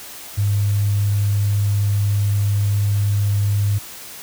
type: tone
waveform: triangle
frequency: 101.9 Hz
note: G#2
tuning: 32 cents flat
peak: -11 dBFS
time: 0.37-3.79 s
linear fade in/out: 20 ms
effects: tanh soft clip ceiling -13 dBFS + white hiss -36 dBFS RMS until 4.22 s